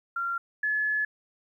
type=tone pair in turn; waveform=sine; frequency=1380 / 1712.3 Hz; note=F6 / A6; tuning=-21 / -48 cents; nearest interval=major third; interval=373 cents; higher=second; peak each=-27 / -24 dBFS; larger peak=second; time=0.16-0.38 / 0.63-1.05 s; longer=second; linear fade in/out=5 ms; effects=11-bit